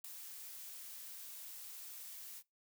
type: noise with ADSR envelope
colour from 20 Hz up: blue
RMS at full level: -42 dBFS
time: 0.04-2.43 s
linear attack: 7 ms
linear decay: 3 ms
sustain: -8 dB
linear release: 51 ms
effects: noise-tail reverb RT60 0.2 s tail -22 dB re dry